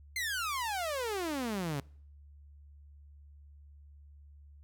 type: exponential sweep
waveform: sawtooth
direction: down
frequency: 2121 to 134 Hz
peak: -29 dBFS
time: 0.16-1.8 s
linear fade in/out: 2 ms
effects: noise-tail reverb RT60 0.6 s tail -25 dB re dry + added 72 Hz sine -52 dBFS peak until 4.63 s